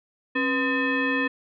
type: tone with frequency modulation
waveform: sine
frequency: 1032 Hz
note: C6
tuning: 24 cents flat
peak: -21 dBFS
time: 0.35-1.28 s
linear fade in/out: 10 ms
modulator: 762 Hz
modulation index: 1.9
effects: none